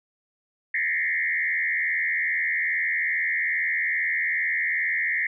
sine tone with frequency modulation, 1975.5 Hz, B6, in tune, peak -22 dBFS, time 0.74-5.27 s, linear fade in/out 5 ms, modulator 82.4 Hz, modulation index 2.5, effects none

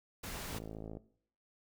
pink noise, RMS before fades -43 dBFS, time 0.23-0.59 s, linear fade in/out 10 ms
click train, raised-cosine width 2 ms, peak -31 dBFS, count 26, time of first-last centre 0.51-0.97 s, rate 54.3 Hz
effects noise-tail reverb RT60 0.6 s tail -18 dB re dry

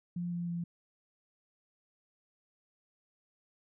sine tone with pitch steps, 174.61 / 173 / 171.41 Hz, F3 / F3 / F3, 0 / -16 / -32 cents, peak -33 dBFS, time 0.16-0.64 s, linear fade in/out 5 ms, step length 160 ms, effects none

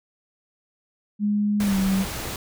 sine tone with pitch glide, 207.2 to 192.21 Hz, G#3 to G3, -4 to -34 cents, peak -19 dBFS, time 1.19-2.06 s, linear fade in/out 50 ms, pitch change -130 cents, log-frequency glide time 1.61-1.77 s
pink noise, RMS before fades -31 dBFS, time 1.6-2.36 s, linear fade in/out 2 ms
effects none

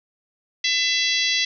harmonic tone, 670 Hz, E5, 28 cents sharp, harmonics 3 / 4 / 5 / 6 / 7 / 8 / 9, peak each -25 / -27 / -24 / -26 / -27 / -32 / -30 dBFS, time 0.64-1.45 s, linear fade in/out 5 ms, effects none

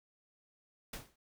pink noise with exponential decay, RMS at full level -39 dBFS, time 0.93-1.16 s, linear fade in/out 5 ms, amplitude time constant 49 ms, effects none

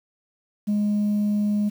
sine tone, 207.7 Hz, G#3, in tune, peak -17 dBFS, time 0.67-1.7 s, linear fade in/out 20 ms, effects tanh soft clip ceiling -18 dBFS + 8-bit

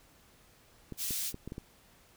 clicks, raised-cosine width 3 ms, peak -27 dBFS, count 6, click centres 0.923 / 1.108 / 1.344 / 1.476 / 1.521 / 1.581 s
white high-pass noise, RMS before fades -35 dBFS, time 0.97-1.33 s, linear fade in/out 50 ms, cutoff 3200 Hz, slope 12 dB/octave
effects pink hiss -62 dBFS RMS until 2.16 s

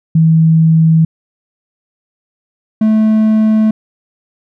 sine / triangle tone pair in turn, 161.4 / 217.5 Hz, E3 / A3, -36 / -20 cents, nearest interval perfect fourth, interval 516 cents, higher second, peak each -5 dBFS, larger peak neither, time 0.15-1.05 / 2.81-3.71 s, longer neither, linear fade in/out 5 ms, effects none

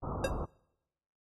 pink low-pass noise, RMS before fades -36 dBFS, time 0.02-0.46 s, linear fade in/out 20 ms, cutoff 1300 Hz, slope 96 dB/octave
square tone with exponential decay, 538 Hz, C5, 48 cents sharp, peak -25 dBFS, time 0.24-0.32 s, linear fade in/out 5 ms, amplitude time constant 17 ms
effects noise-tail reverb RT60 0.9 s tail -25 dB re dry + AAC 32 kbps

